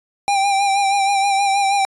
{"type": "tone with vibrato", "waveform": "square", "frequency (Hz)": 793, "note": "G5", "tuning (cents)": 20, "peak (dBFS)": -15, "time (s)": [0.28, 1.85], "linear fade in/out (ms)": 0, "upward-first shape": "sine", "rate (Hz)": 6.3, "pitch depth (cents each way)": 37, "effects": ["resampled to 24000 Hz"]}